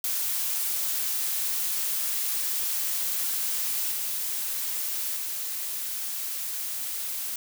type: noise with level steps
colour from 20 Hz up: blue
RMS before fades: -28 / -30 / -32 dBFS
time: 0.04-7.36 s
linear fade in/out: 2 ms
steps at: 3.91 / 5.15 s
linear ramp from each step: 20 ms
effects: none